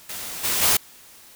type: noise with level steps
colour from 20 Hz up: white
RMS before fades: -33 / -23 / -18 dBFS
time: 0.09-0.77 s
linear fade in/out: 5 ms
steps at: 0.43 / 0.61 s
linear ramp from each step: 20 ms
effects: white hiss -48 dBFS RMS until 1.35 s